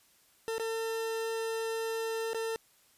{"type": "tone with dropouts", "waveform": "40% pulse", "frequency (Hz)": 450.5, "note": "A4", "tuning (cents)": 41, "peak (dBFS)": -31, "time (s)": [0.48, 2.56], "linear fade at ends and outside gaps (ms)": 0, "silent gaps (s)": [[0.582, 0.597], [2.333, 2.346]], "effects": ["white hiss -65 dBFS RMS until 2.97 s", "resampled to 32000 Hz"]}